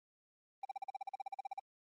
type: tone bursts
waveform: triangle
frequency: 784 Hz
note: G5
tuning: in tune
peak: -36 dBFS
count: 16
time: 0.63-1.596 s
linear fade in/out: 5 ms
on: 21 ms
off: 42 ms
effects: Opus 32 kbps